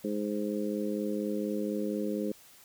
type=harmonic tone; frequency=104.2 Hz; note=G#2; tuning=6 cents sharp; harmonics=2 / 3 / 4 / 5; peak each=-33 / -35 / -36 / -37 dBFS; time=0.04-2.32 s; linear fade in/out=5 ms; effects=white hiss -56 dBFS RMS until 2.64 s